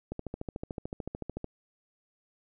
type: click train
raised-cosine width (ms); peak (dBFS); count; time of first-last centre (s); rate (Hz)
2; -22; 19; 0.12-1.444; 13.6
effects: none